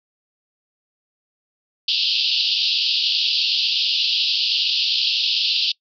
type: band-pass noise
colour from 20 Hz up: white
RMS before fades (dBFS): -20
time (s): 1.88-5.72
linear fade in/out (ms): 5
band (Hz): 2700 to 5000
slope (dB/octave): 96
effects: noise-tail reverb RT60 0.1 s tail -24 dB re dry